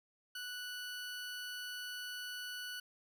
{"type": "tone", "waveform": "20% pulse", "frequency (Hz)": 1480, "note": "F#6", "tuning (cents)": 0, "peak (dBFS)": -37, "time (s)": [0.35, 2.8], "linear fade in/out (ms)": 5, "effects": []}